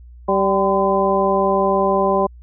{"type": "harmonic tone with a mistuned harmonic", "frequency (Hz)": 194.3, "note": "G3", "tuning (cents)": -15, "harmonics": [1, 2, 3, 4, 5], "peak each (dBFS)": [-23, -19, -19, -22, -20], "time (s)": [0.28, 2.27], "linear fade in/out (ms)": 10, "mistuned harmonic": 5, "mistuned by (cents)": 77, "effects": ["added 60 Hz sine -38 dBFS peak until 2.42 s"]}